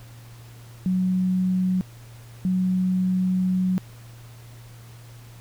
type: tone pair in turn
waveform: sine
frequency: 184.8 / 184.8 Hz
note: F#3 / F#3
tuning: -2 / -2 cents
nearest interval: unison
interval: 0 cents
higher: neither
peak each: -19 dBFS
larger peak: neither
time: 0.86-1.81 / 2.45-3.78 s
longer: second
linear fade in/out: 0 ms
effects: added 117 Hz sine -42 dBFS peak until 5.4 s + pink hiss -51 dBFS RMS until 5.4 s